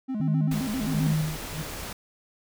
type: tone with vibrato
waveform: triangle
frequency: 235.7 Hz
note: A#3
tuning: 19 cents sharp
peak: -25 dBFS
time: 0.08-1.14 s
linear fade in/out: 20 ms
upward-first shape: square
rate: 7.6 Hz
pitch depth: 190 cents each way
type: tone with tremolo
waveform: sine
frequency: 155.56 Hz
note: D#3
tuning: in tune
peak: -21 dBFS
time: 0.2-1.62 s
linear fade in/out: 2 ms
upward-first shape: sine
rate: 1.4 Hz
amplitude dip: 100%
type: noise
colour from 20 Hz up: pink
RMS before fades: -36 dBFS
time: 0.51-1.93 s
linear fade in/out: 5 ms
effects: none